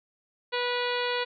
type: harmonic tone with a mistuned harmonic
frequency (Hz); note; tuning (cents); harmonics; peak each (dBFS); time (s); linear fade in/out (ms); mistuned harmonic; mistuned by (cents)
489.3; B4; -16; 1 / 2 / 3 / 4 / 5 / 6 / 7 / 8 / 9; -30 / -33 / -35 / -36 / -37 / -38 / -38 / -39 / -40; 0.52-1.25; 20; 6; -28
effects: none